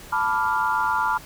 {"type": "chord", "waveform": "sine", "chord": "B half-diminished seventh", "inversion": "third", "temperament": "equal", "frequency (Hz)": [880, 987.8, 1174.7, 1396.9], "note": ["A5", "B5", "D6", "F6"], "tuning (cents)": [0, 0, 0, 0], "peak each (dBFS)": [-25, -24, -28, -25], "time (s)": [0.12, 1.18], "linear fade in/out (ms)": 10, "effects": ["pink hiss -43 dBFS RMS until 1.25 s"]}